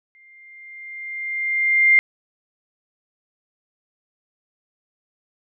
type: tone with exponential growth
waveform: sine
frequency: 2100 Hz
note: C7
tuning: 6 cents sharp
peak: -9 dBFS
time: 0.15-1.99 s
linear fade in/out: 0 ms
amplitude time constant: 400 ms
effects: none